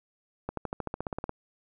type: accelerating click train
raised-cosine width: 1 ms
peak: -18 dBFS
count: 13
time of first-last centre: 0.49-1.294 s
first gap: 83 ms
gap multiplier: 0.96
effects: none